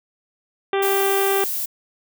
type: harmonic tone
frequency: 392.4 Hz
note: G4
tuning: 2 cents sharp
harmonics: 1 / 2 / 3 / 4 / 5 / 6 / 7 / 8 / 9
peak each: -19 / -25 / -29 / -31 / -33 / -35 / -36 / -37 / -38 dBFS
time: 0.73-1.44 s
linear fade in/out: 2 ms
type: noise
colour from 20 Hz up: violet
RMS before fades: -25 dBFS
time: 0.82-1.66 s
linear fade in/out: 10 ms
effects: none